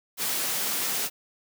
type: high-pass noise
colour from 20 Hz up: white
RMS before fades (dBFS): -28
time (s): 0.17-1.1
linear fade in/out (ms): 50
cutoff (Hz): 140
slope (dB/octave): 24
effects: none